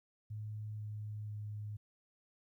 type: tone with pitch steps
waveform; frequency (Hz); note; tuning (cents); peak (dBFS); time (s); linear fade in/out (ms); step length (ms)
sine; 106.8 / 105.94 / 105.09; G#2 / G#2 / G#2; +49 / +35 / +21; -40; 0.3-1.77; 10; 490
effects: 13-bit